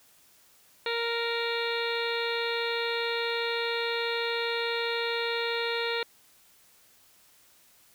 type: harmonic tone with a mistuned harmonic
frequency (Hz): 466.2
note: A#4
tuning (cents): 0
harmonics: 1 / 2 / 3 / 4 / 5 / 6 / 7 / 8 / 9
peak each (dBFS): -31 / -37 / -37 / -37 / -36 / -40 / -42 / -37 / -39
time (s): 0.86-6.03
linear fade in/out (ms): 2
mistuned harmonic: 7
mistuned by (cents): +68
effects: white hiss -60 dBFS RMS until 7.94 s